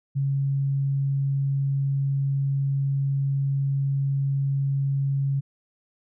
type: tone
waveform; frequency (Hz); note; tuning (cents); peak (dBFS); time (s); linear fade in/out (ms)
sine; 138; C#3; -7; -21; 0.15-5.41; 20
effects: none